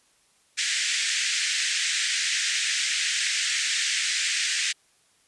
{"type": "band-pass noise", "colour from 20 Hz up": "pink", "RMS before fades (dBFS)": -26, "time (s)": [0.57, 4.73], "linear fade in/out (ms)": 20, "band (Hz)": [1700, 8400], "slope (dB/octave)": 48, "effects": ["white hiss -63 dBFS RMS until 5.27 s", "resampled to 24000 Hz"]}